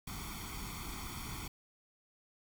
pink noise with comb filter, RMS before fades -43 dBFS, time 0.07-1.48 s, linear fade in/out 5 ms, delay 0.89 ms, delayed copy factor +0.85, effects none

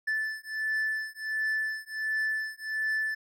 triangle beating tone pair, 1751 / 1752.4 Hz, A6 / A6, -9 / -7 cents, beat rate 1.4 Hz, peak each -30 dBFS, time 0.07-3.15 s, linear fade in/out 10 ms, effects none

